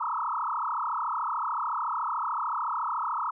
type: tone with frequency modulation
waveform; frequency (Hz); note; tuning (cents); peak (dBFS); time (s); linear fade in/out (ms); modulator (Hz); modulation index
sine; 1116; C#6; +11; -27; 0-3.31; 10; 33.7; 6.3
effects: none